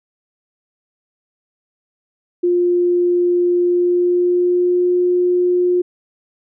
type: tone with pitch glide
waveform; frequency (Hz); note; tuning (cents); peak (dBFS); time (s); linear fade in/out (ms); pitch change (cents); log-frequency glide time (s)
sine; 352.7 to 357.4; F4 to F4; +17 to +40; -12; 2.43-5.82; 10; +23; 3.64-4.91
effects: none